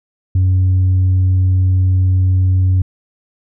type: tone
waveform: sine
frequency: 92.8 Hz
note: F#2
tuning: 6 cents sharp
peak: -7 dBFS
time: 0.35-2.82 s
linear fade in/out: 5 ms
effects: tanh soft clip ceiling -8 dBFS